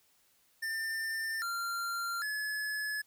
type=tone with pitch steps; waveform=square; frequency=1795 / 1383 / 1708 Hz; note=A6 / F6 / G#6; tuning=+34 / -17 / +48 cents; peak=-34 dBFS; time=0.62-3.02 s; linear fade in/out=10 ms; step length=800 ms; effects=white hiss -69 dBFS RMS until 3.06 s